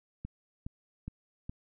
click train, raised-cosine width 5 ms, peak -26 dBFS, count 4, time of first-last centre 0.25-1.495 s, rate 2.41 Hz, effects none

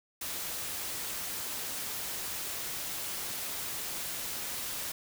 white noise, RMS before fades -37 dBFS, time 0.21-4.92 s, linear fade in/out 5 ms, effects none

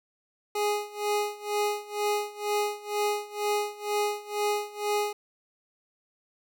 25% pulse tone with tremolo, 415.2 Hz, G#4, in tune, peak -20 dBFS, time 0.55-5.13 s, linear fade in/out 5 ms, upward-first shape sine, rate 2.1 Hz, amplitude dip 90%, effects none

